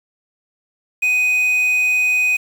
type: tone with quantisation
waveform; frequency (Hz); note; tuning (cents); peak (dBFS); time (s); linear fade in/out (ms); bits
triangle; 2498; D#7; +6; -12; 1.02-2.37; 10; 6
effects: none